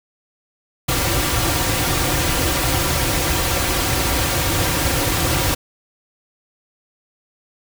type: noise with comb filter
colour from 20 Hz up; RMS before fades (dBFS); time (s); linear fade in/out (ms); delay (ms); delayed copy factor
pink; -19; 0.88-5.55; 10; 4.7; -0.7
effects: none